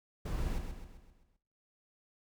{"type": "noise with echo", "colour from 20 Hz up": "brown", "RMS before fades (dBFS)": -35, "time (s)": [0.25, 0.59], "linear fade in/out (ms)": 10, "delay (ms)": 130, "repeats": 6, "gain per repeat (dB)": -6, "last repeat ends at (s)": 1.37, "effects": ["noise-tail reverb RT60 0.7 s tail -20 dB re dry"]}